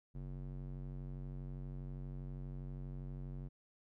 square tone with band-pass filter, 46.22 Hz, F#1, 1 cent flat, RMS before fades -45 dBFS, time 0.14-3.49 s, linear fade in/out 20 ms, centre 140 Hz, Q 1.1, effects none

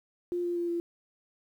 sine tone with pitch steps, 351.7 / 348.5 / 345.3 / 342.1 Hz, F4 / F4 / F4 / F4, +12 / -4 / -20 / -36 cents, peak -28 dBFS, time 0.32-0.8 s, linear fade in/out 0 ms, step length 120 ms, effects 10-bit

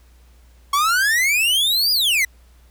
45% pulse exponential two-way sweep, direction up then down, 1096 to 4978 to 1944 Hz, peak -15 dBFS, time 0.73-2.25 s, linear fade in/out 5 ms, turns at 1.92 s, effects added 60 Hz sine -47 dBFS peak until 2.7 s + pink hiss -58 dBFS RMS until 2.7 s

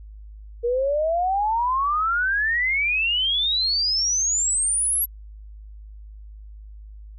sine exponential sweep, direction up, 465.9 to 11670 Hz, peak -19 dBFS, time 0.63-5.06 s, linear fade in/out 20 ms, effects added 52 Hz sine -38 dBFS peak until 7.18 s

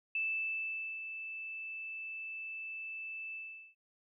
sine tone with ADSR envelope, 2637 Hz, E7, in tune, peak -31 dBFS, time 0.15-3.75 s, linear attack 3 ms, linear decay 850 ms, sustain -9 dB, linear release 410 ms, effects none

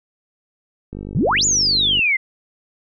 click train, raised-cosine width 3 ms, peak -18 dBFS, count 54, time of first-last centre 0.93-1.992 s, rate 49.9 Hz
sine exponential two-way sweep, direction up then down, 110 to 7150 to 2030 Hz, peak -14 dBFS, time 1.15-2.17 s, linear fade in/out 10 ms, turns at 1.45 s
effects none

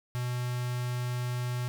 square tone with notch filter, 123.47 Hz, B2, in tune, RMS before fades -32 dBFS, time 0.15-1.68 s, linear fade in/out 0 ms, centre 450 Hz, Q 1.1, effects none

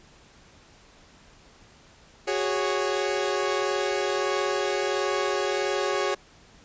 sawtooth chord, F# suspended second, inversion none, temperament equal with one note detuned, 370 / 411.5 / 554.4 Hz, F#4 / G#4 / C#5, 0 / -16 / 0 cents, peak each -25 / -24 / -25 dBFS, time 2.27-6.15 s, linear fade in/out 10 ms, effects pink hiss -54 dBFS RMS until 6.64 s + resampled to 16000 Hz

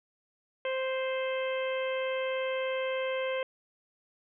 harmonic tone, 523.3 Hz, C5, in tune, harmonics 1 / 2 / 3 / 4 / 5 / 6, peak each -30 / -40 / -42 / -40 / -42 / -44 dBFS, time 0.65-3.43 s, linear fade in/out 2 ms, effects none

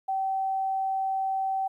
sine tone, 770 Hz, G5, 31 cents flat, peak -25 dBFS, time 0.08-1.68 s, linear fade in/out 10 ms, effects 11-bit

